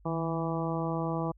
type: harmonic tone with a mistuned harmonic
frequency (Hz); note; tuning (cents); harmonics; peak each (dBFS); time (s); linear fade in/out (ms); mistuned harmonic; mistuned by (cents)
164.81; E3; 0; 1 / 2 / 3 / 4 / 5 / 6 / 7; -32 / -35 / -37 / -38 / -39 / -40 / -40; 0.05-1.32; 10; 1; -47
effects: added 50 Hz sine -55 dBFS peak until 1.37 s